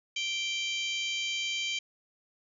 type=harmonic tone with a mistuned harmonic; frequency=782 Hz; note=G5; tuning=4 cents flat; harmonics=3 / 4 / 5 / 6 / 7 / 8 / 9; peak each=-34 / -33 / -43 / -43 / -50 / -44 / -44 dBFS; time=0.16-1.79 s; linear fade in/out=5 ms; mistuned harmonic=9; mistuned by=-63 cents; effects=none